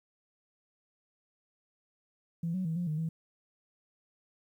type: tone with pitch steps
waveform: sine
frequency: 167.5 / 186 / 162 / 175.7 / 153.7 / 162.3 Hz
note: E3 / F#3 / E3 / F3 / D#3 / E3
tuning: +28 / +9 / -30 / +11 / -21 / -27 cents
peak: -29 dBFS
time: 2.43-3.09 s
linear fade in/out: 5 ms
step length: 110 ms
effects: tanh soft clip ceiling -25 dBFS + 11-bit